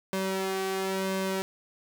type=tone with flanger; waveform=sawtooth; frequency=191.1 Hz; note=G3; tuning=44 cents flat; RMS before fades=-30 dBFS; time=0.13-1.42 s; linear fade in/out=0 ms; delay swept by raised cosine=1.9 to 2.55 ms; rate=0.97 Hz; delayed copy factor=+0.75; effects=none